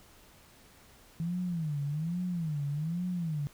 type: tone with vibrato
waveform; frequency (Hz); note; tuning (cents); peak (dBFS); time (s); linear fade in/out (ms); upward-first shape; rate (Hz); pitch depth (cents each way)
sine; 160.6; E3; -45; -30; 1.2-3.47; 0; sine; 1.2; 210
effects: pink hiss -58 dBFS RMS until 3.53 s